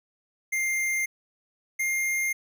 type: tone pair in turn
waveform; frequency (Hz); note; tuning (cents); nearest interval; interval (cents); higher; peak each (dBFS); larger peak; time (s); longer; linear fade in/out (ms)
square; 2105 / 2116; C7 / C7; +10 / +19; unison; 9; second; -25; neither; 0.52-1.06 / 1.79-2.33; neither; 10
effects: none